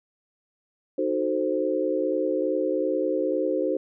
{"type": "chord", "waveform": "sine", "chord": "D# diminished seventh", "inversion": "none", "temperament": "equal with one note detuned", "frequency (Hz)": [307.6, 370, 440, 523.3], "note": ["D#4", "F#4", "A4", "C5"], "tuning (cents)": [-20, 0, 0, 0], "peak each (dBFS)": [-28, -28, -30, -26], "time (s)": [0.98, 3.77], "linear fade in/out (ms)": 5, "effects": []}